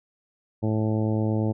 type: harmonic tone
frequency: 108.8 Hz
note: A2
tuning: 19 cents flat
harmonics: 1 / 2 / 3 / 4 / 5 / 6 / 7 / 8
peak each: -24 / -27 / -29 / -34 / -34 / -39 / -41 / -42 dBFS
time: 0.62-1.53 s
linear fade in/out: 20 ms
effects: none